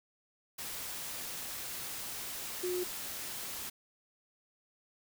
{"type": "tone in noise", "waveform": "sine", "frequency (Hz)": 360.4, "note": "F#4", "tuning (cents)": -45, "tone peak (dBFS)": -32, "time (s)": [2.63, 2.84], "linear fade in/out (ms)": 10, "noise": "white", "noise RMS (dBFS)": -41, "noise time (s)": [0.58, 3.7], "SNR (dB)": 6, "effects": []}